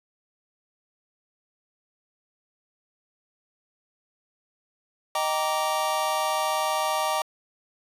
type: chord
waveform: square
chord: Eb major seventh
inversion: none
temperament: just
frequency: 622.3 / 777.8 / 933.4 / 1166.7 Hz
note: Eb5 / G5 / Bb5 / D6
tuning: 0 / -14 / +2 / -12 cents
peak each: -30 dBFS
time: 5.15-7.22 s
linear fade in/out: 2 ms
effects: resampled to 32000 Hz